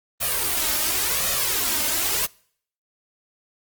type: noise with flanger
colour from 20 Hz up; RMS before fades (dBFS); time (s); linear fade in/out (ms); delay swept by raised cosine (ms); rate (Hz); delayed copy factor
white; -23; 0.2-2.27; 20; 1.6 to 3.3; 0.92; +0.7
effects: noise-tail reverb RT60 0.6 s tail -25 dB re dry + Opus 32 kbps